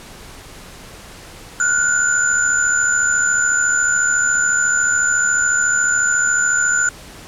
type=tone cluster; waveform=sine; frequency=1422 / 1496 / 7030 Hz; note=F6 / F#6 / A8; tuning=+31 / +19 / -2 cents; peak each=-18 dBFS; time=1.6-6.89 s; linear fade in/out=2 ms; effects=pink hiss -38 dBFS RMS until 7.27 s + low-pass 11000 Hz 12 dB/octave